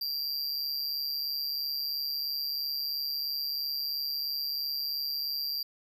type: tone with amplitude modulation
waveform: square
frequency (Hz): 4734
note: D8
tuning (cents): +13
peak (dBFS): -28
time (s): 0.01-5.63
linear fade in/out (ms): 5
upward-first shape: sine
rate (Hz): 143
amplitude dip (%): 70
effects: none

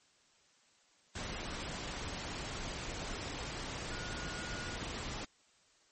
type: tone in noise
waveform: sine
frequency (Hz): 1443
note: F#6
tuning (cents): -44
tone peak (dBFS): -46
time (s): 3.91-4.76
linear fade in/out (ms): 5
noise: pink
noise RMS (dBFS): -41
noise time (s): 1.15-5.25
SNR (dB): -8
effects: white hiss -68 dBFS RMS until 5.91 s + MP3 32 kbps

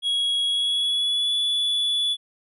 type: tone with pitch glide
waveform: triangle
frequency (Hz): 3322 to 3433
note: G#7 to A7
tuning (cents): 0 to -43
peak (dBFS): -19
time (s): 0.02-2.17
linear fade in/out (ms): 50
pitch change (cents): +57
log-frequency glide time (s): 0.45-1.34
effects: resampled to 32000 Hz

